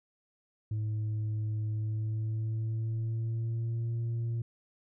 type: tone with pitch glide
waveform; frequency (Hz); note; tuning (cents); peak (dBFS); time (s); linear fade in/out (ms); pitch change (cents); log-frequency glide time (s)
sine; 107.7 to 116.1; A2 to A#2; -37 to -7; -27; 0.71-4.42; 5; +130; 1.7-3.94
effects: tanh soft clip ceiling -29 dBFS